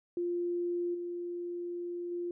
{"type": "tone with level steps", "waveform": "sine", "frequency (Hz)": 349.2, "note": "F4", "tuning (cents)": 0, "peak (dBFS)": [-30, -35, -33], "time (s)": [0.17, 2.31], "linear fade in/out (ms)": 2, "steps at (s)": [0.94, 2.11], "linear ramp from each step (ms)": 10, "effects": []}